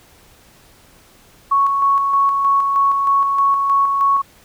sine tone with tremolo, 1108.7 Hz, C#6, in tune, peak -11 dBFS, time 1.51-4.22 s, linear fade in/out 10 ms, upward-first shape square, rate 3.2 Hz, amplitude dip 35%, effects pink hiss -49 dBFS RMS until 4.44 s

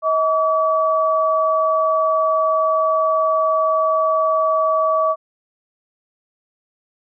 sine tone pair together, 637 / 1143.9 Hz, D#5 / D6, +41 / -46 cents, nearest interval minor seventh, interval 1013 cents, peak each -17 dBFS, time 0.02-5.16 s, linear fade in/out 50 ms, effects none

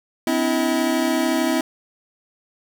square tone cluster, 256 / 289.2 / 327.5 / 641 Hz, C4 / D4 / E4 / E5, -38 / -27 / -11 / -49 cents, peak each -23 / -28 / -23 / -26 dBFS, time 0.27-1.61 s, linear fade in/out 2 ms, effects none

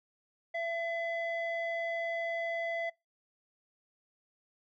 square tone with low-pass filter, 672 Hz, E5, 33 cents sharp, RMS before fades -35 dBFS, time 0.54-2.9 s, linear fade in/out 10 ms, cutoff 2100 Hz, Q 2.4, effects noise-tail reverb RT60 0.2 s tail -22 dB re dry

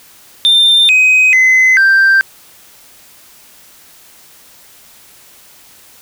sine tone with pitch steps, 3594 / 2520 / 2041 / 1572 Hz, A7 / D#7 / C7 / G6, +36 / +21 / -44 / +4 cents, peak -3 dBFS, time 0.45-2.21 s, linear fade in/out 0 ms, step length 440 ms, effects tanh soft clip ceiling -4 dBFS + white hiss -42 dBFS RMS until 6.01 s

